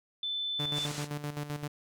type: tone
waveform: sine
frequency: 3520 Hz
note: A7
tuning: in tune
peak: -31 dBFS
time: 0.23-0.86 s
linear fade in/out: 2 ms
type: tone with tremolo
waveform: sawtooth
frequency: 146.83 Hz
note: D3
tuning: in tune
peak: -29 dBFS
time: 0.59-1.68 s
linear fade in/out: 10 ms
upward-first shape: square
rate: 7.7 Hz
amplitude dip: 65%
type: low-pass noise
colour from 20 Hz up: white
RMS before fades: -42 dBFS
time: 0.73-1.08 s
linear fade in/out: 50 ms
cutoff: 8200 Hz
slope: 24 dB/octave
effects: none